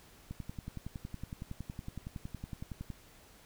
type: click train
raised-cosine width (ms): 5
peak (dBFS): -28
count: 29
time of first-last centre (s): 0.31-2.903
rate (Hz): 10.8
effects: pink hiss -59 dBFS RMS until 3.45 s